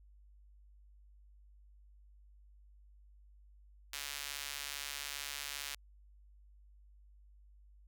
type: tone with high-pass filter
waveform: sawtooth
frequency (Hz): 142.4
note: C#3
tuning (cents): +47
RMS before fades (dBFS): -43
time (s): 3.93-5.75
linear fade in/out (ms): 2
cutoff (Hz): 2500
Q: 0.72
effects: added 50 Hz sine -58 dBFS peak until 7.87 s